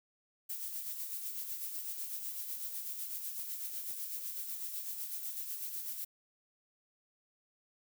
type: noise with tremolo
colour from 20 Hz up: violet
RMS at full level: -39 dBFS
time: 0.49-6.05 s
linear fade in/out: 10 ms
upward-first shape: sine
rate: 8 Hz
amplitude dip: 45%
effects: none